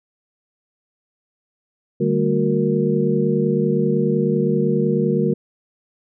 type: tone cluster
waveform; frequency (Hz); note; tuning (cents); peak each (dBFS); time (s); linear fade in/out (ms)
sine; 150.8 / 196.5 / 226.5 / 365.3 / 464; D3 / G3 / A#3 / F#4 / A#4; +46 / +4 / -50 / -22 / -8; -22; 2-5.34; 10
effects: none